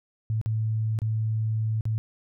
sine tone with dropouts, 110 Hz, A2, in tune, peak -23 dBFS, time 0.3-1.98 s, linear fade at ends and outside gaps 0 ms, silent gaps 0.414-0.46 / 0.989-1.018 / 1.809-1.854 s, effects none

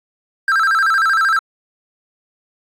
triangle tone with vibrato, 1450 Hz, F#6, 35 cents flat, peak -10 dBFS, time 0.48-1.39 s, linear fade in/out 2 ms, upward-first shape square, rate 13 Hz, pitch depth 160 cents each way, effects AAC 64 kbps

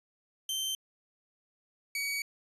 sawtooth tone pair in turn, 3113 / 2261 Hz, G7 / C#7, -13 / +34 cents, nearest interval tritone, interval 553 cents, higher first, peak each -28 dBFS, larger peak neither, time 0.49-0.75 / 1.95-2.22 s, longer second, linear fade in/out 2 ms, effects resampled to 32000 Hz

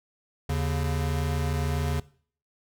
square tone pair together, 79.02 / 140.8 Hz, D#2 / C#3, +27 / +27 cents, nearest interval minor seventh, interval 1000 cents, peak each -28 / -29 dBFS, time 0.49-2 s, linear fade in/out 5 ms, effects noise-tail reverb RT60 0.5 s tail -20 dB re dry

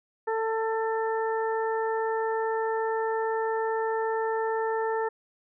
harmonic tone, 445.6 Hz, A4, 22 cents sharp, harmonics 1 / 2 / 3 / 4, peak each -27 / -30 / -38 / -37 dBFS, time 0.27-5.09 s, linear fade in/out 10 ms, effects none

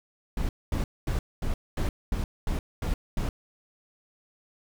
brown noise bursts, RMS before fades -27 dBFS, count 9, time 0.37-3.29 s, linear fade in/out 2 ms, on 120 ms, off 230 ms, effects none

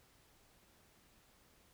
silence, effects pink hiss -68 dBFS RMS until 1.73 s

